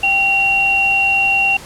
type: tone pair together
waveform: sine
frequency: 783.4 / 2750 Hz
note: G5 / F7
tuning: -1 / -27 cents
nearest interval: octave + minor seventh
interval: 2174 cents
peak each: -20 / -12 dBFS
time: 0.03-1.57 s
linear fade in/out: 5 ms
effects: pink hiss -35 dBFS RMS until 1.65 s + low-pass 11000 Hz 12 dB/octave